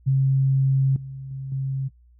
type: tone with level steps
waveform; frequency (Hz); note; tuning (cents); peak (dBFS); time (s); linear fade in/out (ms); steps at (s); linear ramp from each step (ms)
sine; 134.6; C3; +49; -16 / -32 / -29 / -23; 0.06-1.89; 20; 0.96 / 1.31 / 1.52; 2
effects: noise-tail reverb RT60 0.1 s tail -17 dB re dry + added 60 Hz sine -51 dBFS peak until 2.19 s